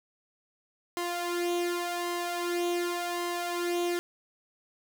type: tone with flanger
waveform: sawtooth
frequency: 349.2 Hz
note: F4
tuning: in tune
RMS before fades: -31 dBFS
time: 0.97-3.99 s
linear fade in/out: 0 ms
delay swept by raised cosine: 0.97 to 2.57 ms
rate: 0.88 Hz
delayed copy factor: +0.65
effects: 10-bit